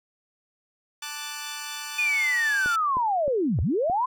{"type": "chord", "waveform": "10% pulse", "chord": "D major", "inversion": "second", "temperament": "equal", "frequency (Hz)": [880, 1174.7, 1480], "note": ["A5", "D6", "F#6"], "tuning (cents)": [0, 0, 0], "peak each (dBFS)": -29, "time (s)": [1.02, 2.76], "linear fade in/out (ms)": 5}
{"type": "linear two-way sweep", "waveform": "sine", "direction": "down then up", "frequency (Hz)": [2489, 65.41, 1049], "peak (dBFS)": -21, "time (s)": [1.98, 4.06], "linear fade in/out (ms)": 10, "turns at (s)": 3.61}
{"type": "click train", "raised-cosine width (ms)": 2, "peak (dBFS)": -22, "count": 5, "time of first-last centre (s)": [2.66, 3.898], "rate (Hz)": 3.23}
{"effects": []}